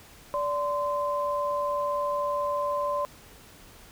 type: tone pair together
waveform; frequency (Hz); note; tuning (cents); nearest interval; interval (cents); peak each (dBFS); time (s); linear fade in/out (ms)
sine; 580.9 / 1033; D5 / C6; -19 / -22; minor seventh; 997; -28; 0.34-3.05; 0
effects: pink hiss -51 dBFS RMS until 3.91 s